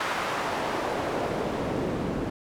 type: noise with band-pass filter sweep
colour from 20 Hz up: pink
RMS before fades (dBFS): -29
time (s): 0-2.3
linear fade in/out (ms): 5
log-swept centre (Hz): 1200 to 260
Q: 0.87
effects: none